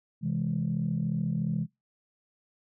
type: chord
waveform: sine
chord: C augmented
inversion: none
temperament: equal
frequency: 130.81 / 164.81 / 207.7 Hz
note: C3 / E3 / G#3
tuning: 0 / 0 / 0 cents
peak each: -32 / -29 / -31 dBFS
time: 0.21-1.67 s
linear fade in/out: 50 ms
effects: noise-tail reverb RT60 0.2 s tail -22 dB re dry + tanh soft clip ceiling -19 dBFS

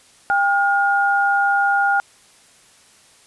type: tone pair together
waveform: sine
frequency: 799.3 / 1425 Hz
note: G5 / F6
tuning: +33 / +34 cents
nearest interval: minor seventh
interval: 1001 cents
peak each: -17 dBFS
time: 0.3-2 s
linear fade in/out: 0 ms
effects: white hiss -51 dBFS RMS until 3.26 s + resampled to 24000 Hz

